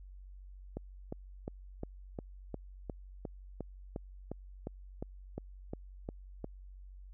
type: click train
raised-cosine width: 2 ms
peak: -25 dBFS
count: 17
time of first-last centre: 0.77-6.444 s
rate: 2.82 Hz
effects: added 47 Hz sine -48 dBFS peak until 7.13 s

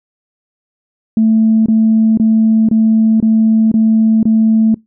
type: tone bursts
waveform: sine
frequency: 221.2 Hz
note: A3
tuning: 9 cents sharp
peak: -6 dBFS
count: 7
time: 1.17-4.744 s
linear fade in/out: 2 ms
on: 490 ms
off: 24 ms
effects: noise-tail reverb RT60 0.2 s tail -26 dB re dry + tanh soft clip ceiling -2 dBFS

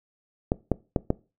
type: clicks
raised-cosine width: 2 ms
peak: -8 dBFS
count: 4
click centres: 0.519 / 0.717 / 0.962 / 1.104 s
effects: noise-tail reverb RT60 0.3 s tail -21 dB re dry

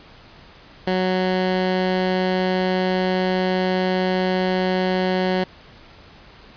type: tone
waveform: 15% pulse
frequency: 185 Hz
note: F#3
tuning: in tune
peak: -12 dBFS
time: 0.87-5.44 s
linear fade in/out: 5 ms
effects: pink hiss -46 dBFS RMS until 6.56 s + resampled to 11025 Hz

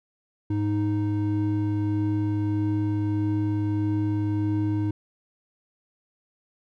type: tone pair together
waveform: triangle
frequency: 104.1 / 310.7 Hz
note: G#2 / D#4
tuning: +5 / -2 cents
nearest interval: octave + perfect fifth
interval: 1893 cents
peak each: -23 dBFS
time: 0.5-4.91 s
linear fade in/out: 5 ms
effects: none

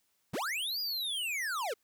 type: linear two-way sweep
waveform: square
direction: up then down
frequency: 70.8 to 4946 to 394.3 Hz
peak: -33 dBFS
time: 0.33-1.74 s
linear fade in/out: 10 ms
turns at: 0.8 s
effects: white hiss -75 dBFS RMS until 1.83 s

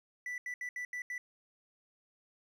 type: tone bursts at uneven times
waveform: triangle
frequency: 1975 Hz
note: B6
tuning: in tune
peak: -35 dBFS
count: 6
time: 0.26-0.38 / 0.46-0.54 / 0.61-0.69 / 0.76-0.85 / 0.93-1.02 / 1.1-1.18 s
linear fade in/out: 2 ms
effects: none

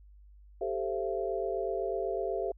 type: chord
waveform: sine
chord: A minor seventh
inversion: third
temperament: equal with one note detuned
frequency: 392 / 440 / 523.3 / 675.1 Hz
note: G4 / A4 / C5 / E5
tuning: 0 / 0 / 0 / +41 cents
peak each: -34 / -36 / -37 / -35 dBFS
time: 0.61-2.52 s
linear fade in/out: 5 ms
effects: added 50 Hz sine -52 dBFS peak until 2.57 s

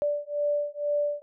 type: beating tone pair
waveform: sine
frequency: 584 / 586.1 Hz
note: D5 / D5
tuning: -10 / -4 cents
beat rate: 2.1 Hz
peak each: -28 dBFS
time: 0.02-1.22 s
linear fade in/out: 0 ms
effects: none

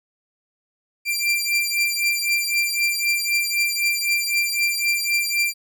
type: beating tone pair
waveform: sawtooth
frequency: 2364 / 2367.9 Hz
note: D7 / D7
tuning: +11 / +14 cents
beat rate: 3.9 Hz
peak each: -19 / -19 dBFS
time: 1.05-5.54 s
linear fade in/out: 50 ms
effects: none

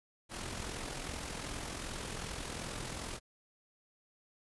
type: noise with amplitude modulation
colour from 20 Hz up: pink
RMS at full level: -39 dBFS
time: 0.29-3.2 s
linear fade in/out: 50 ms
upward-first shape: sine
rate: 42.6 Hz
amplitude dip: 50%
effects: resampled to 24000 Hz

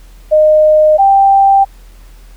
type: tone pair in turn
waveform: sine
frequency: 615 / 785.9 Hz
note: D#5 / G5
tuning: -20 / +4 cents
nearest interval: major third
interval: 424 cents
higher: second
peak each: -4 dBFS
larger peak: neither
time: 0.31-0.98 / 0.98-1.65 s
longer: neither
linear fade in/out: 20 ms
effects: added 41 Hz sine -34 dBFS peak until 2.36 s + pink hiss -47 dBFS RMS until 2.36 s

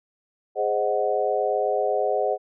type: chord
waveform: sine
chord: Ab dominant seventh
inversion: none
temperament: equal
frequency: 415.3 / 523.3 / 622.3 / 740 Hz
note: Ab4 / C5 / Eb5 / Gb5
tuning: 0 / 0 / 0 / 0 cents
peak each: -26 dBFS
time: 0.55-2.38 s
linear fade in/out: 50 ms
effects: none

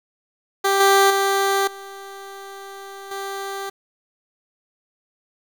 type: tone with level steps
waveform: 15% pulse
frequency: 392.9 Hz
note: G4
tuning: 4 cents sharp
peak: -10 / -6 / -11 / -29 / -21 dBFS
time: 0.64-3.7 s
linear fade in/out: 10 ms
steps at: 0.8 / 1.1 / 1.67 / 3.11 s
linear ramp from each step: 5 ms
effects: 8-bit

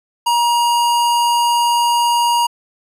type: tone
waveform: square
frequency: 949 Hz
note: A#5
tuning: 31 cents sharp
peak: -13 dBFS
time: 0.26-2.47 s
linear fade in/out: 10 ms
effects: resampled to 32000 Hz

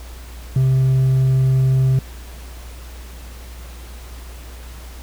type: tone with hard clipping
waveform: sine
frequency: 131.6 Hz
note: C3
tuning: 10 cents sharp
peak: -13 dBFS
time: 0.56-1.99 s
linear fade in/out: 2 ms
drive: 2 dB
effects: added 60 Hz sine -33 dBFS peak until 5.02 s + pink hiss -42 dBFS RMS until 5.02 s

